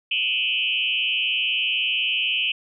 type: tone with frequency modulation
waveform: sine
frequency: 2794 Hz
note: F7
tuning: in tune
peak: -20 dBFS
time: 0.11-2.52 s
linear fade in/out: 5 ms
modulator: 122 Hz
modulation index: 2.6
effects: none